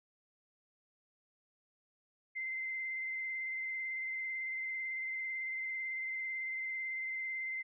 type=tone with vibrato; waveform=sine; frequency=2076 Hz; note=C7; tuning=14 cents flat; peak=-36 dBFS; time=2.35-7.63 s; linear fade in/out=20 ms; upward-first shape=sine; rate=18 Hz; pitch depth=17 cents each way; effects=none